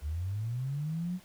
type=linear sweep; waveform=sine; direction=up; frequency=68.4 to 186.6 Hz; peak=-31 dBFS; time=0.01-1.2 s; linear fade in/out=50 ms; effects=pink hiss -58 dBFS RMS until 1.24 s